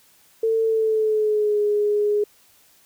sine tone with pitch glide, 448.2 to 415.8 Hz, A4 to G#4, +32 to +2 cents, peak -17 dBFS, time 0.43-2.24 s, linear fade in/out 5 ms, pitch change -130 cents, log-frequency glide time 0.63-1.6 s, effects white hiss -56 dBFS RMS until 2.85 s

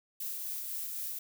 violet noise with tremolo, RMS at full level -37 dBFS, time 0.2-1.19 s, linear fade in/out 5 ms, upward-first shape sine, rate 3.9 Hz, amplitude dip 25%, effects none

